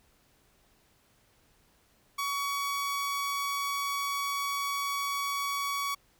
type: tone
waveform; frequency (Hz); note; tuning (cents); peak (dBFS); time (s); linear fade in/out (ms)
sawtooth; 1127; C#6; +28; -26; 2.18-5.95; 10
effects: pink hiss -66 dBFS RMS until 6.19 s